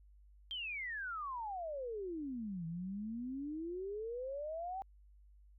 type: exponential two-way sweep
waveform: sine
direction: down then up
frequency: 3226 to 161.3 to 789 Hz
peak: -39 dBFS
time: 0.51-4.82 s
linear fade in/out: 0 ms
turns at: 2.66 s
effects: added 50 Hz sine -59 dBFS peak until 5.58 s